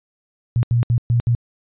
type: tone bursts at uneven times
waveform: sine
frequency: 118.7 Hz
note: A#2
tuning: 32 cents sharp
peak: -13 dBFS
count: 5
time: 0.56-0.63 / 0.71-0.83 / 0.9-0.98 / 1.1-1.2 / 1.27-1.35 s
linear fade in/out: 0 ms
effects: resampled to 8000 Hz